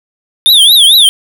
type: tone with vibrato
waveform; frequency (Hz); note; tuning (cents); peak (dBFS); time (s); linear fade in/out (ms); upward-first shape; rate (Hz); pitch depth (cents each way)
square; 3520; A7; 0; -3; 0.46-1.09; 0; triangle; 4.5; 230
effects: none